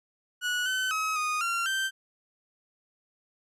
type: tone with pitch steps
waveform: 30% pulse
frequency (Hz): 1466 / 1521 / 1277 / 1237 / 1376 / 1560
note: F#6 / F#6 / D#6 / D#6 / F6 / G6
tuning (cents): -16 / +47 / +45 / -10 / -26 / -9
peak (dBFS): -24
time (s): 0.41-1.91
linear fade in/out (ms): 50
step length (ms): 250
effects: low-pass 11000 Hz 12 dB/octave